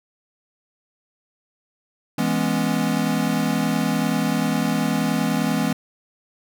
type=chord; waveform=square; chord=C# minor seventh; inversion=first; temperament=equal; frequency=164.81 / 207.7 / 246.9 / 277.2 Hz; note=E3 / G#3 / B3 / C#4; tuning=0 / 0 / 0 / 0 cents; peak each=-26 / -25 / -25 / -27 dBFS; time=2.18-5.73 s; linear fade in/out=5 ms; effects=none